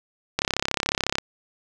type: click train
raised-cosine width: 0.2 ms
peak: -4 dBFS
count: 28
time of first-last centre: 0.39-1.184 s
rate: 34 Hz
effects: none